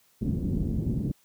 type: low-pass noise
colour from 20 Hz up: white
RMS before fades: -28 dBFS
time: 0.21-1.12 s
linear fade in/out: 10 ms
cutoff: 250 Hz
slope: 24 dB/octave
effects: white hiss -64 dBFS RMS until 1.24 s